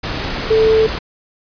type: tone in noise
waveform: sine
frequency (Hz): 440.6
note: A4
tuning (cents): +2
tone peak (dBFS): -9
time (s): 0.5-0.87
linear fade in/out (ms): 10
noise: pink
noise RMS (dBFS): -22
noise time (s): 0.03-0.99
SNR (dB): +10
effects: resampled to 11025 Hz